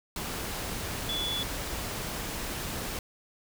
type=tone in noise; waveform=sine; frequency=3429 Hz; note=A7; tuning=45 cents flat; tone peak=-30 dBFS; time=1.09-1.43 s; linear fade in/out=2 ms; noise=pink; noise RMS=-35 dBFS; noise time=0.16-2.99 s; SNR=+2 dB; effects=none